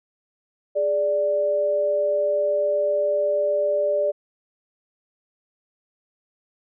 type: tone pair together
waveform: sine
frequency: 415.3 / 587.3 Hz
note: G#4 / D5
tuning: 0 / 0 cents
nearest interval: tritone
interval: 600 cents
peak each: -27 / -19 dBFS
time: 0.75-4.12 s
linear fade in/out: 20 ms
effects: none